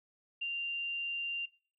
sine tone, 2782 Hz, F7, 7 cents flat, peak -33 dBFS, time 0.41-1.46 s, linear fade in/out 10 ms, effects noise-tail reverb RT60 0.5 s tail -24 dB re dry

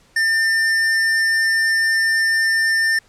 sine tone with hard clipping, 1798 Hz, A6, 37 cents sharp, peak -16 dBFS, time 0.16-2.99 s, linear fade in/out 5 ms, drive 17 dB, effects pink hiss -54 dBFS RMS until 3.08 s + low-pass 9000 Hz 12 dB/octave

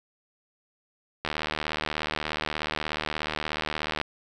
click train, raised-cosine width 0.3 ms, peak -12 dBFS, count 213, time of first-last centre 1.25-4.014 s, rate 76.7 Hz, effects none

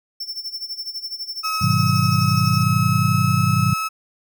square tone with tremolo, 5390 Hz, E8, 38 cents sharp, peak -25 dBFS, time 0.2-2.63 s, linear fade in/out 5 ms, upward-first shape sine, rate 12 Hz, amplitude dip 80%
35% pulse tone with pitch glide, 1281 to 1294.4 Hz, E6 to E6, -50 to -32 cents, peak -20 dBFS, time 1.43-3.89 s, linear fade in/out 20 ms, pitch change +18 cents, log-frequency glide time 2.24-3.41 s
sine chord, G# minor seventh, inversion none, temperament just, 103.83 / 124.59 / 155.74 / 186.89 Hz, G#2 / B2 / D#3 / F#3, 0 / +16 / +2 / +18 cents, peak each -21 / -20 / -21 / -23 dBFS, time 1.61-3.74 s, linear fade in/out 10 ms
effects none

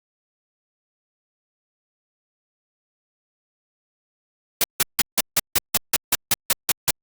white noise bursts, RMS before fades -17 dBFS, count 13, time 4.61-6.907 s, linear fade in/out 2 ms, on 29 ms, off 160 ms, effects Opus 48 kbps

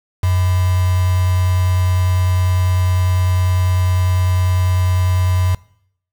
sine tone with quantisation, 91 Hz, F#2, 28 cents flat, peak -12 dBFS, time 0.23-5.55 s, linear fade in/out 5 ms, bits 4, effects noise-tail reverb RT60 0.7 s tail -22 dB re dry

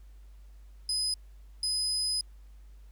35% pulse tone bursts at uneven times, 5020 Hz, D#8, 15 cents sharp, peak -25 dBFS, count 2, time 0.89-1.14 / 1.63-2.21 s, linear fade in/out 2 ms, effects added 50 Hz sine -48 dBFS peak until 2.91 s + pink hiss -69 dBFS RMS until 2.91 s

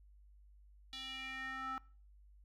square tone with band-pass filter sweep, 263.5 Hz, C4, 12 cents sharp, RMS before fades -44 dBFS, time 0.93-1.78 s, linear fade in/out 0 ms, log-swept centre 3700 to 1200 Hz, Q 4.2, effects noise-tail reverb RT60 0.4 s tail -22 dB re dry + added 50 Hz sine -59 dBFS peak until 2.44 s

